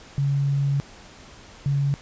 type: tone pair in turn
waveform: sine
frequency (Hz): 140 / 140.57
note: C#3 / C#3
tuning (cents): +18 / +25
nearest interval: unison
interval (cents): 7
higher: second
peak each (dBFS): -19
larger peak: neither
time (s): 0.18-0.8 / 1.66-1.94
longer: first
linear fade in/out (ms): 0
effects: pink hiss -46 dBFS RMS until 2.01 s + resampled to 16000 Hz